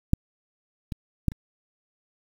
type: clicks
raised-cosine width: 5 ms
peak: -6 / -19 / -9 / -26 dBFS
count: 4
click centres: 0.134 / 0.922 / 1.283 / 1.319 s
effects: 7-bit